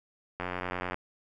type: click train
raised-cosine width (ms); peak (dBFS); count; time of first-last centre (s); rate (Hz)
0.5; -18; 50; 0.4-0.944; 90.1
effects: none